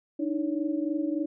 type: tone cluster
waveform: sine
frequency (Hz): 294.6 / 318 / 562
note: D4 / D#4 / C#5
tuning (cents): +6 / +38 / +24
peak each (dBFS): -29 / -29 / -37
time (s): 0.19-1.26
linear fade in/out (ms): 10
effects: none